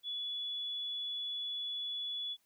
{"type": "tone", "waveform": "sine", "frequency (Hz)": 3416, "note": "G#7", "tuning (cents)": 48, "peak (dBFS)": -36, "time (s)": [0.03, 2.37], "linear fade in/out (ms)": 50, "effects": ["white hiss -75 dBFS RMS until 2.45 s"]}